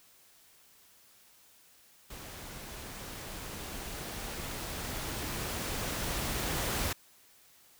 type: noise with level ramp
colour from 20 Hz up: pink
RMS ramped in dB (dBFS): -46 to -32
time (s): 2.1-6.93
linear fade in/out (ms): 5
effects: white hiss -61 dBFS RMS until 7.79 s